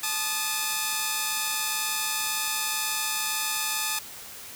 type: tone pair together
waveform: 5% pulse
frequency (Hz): 869 / 1229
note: A5 / D#6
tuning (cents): -22 / -22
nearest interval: tritone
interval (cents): 600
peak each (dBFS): -17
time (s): 0.03-3.99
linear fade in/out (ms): 5
effects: white hiss -42 dBFS RMS until 4.55 s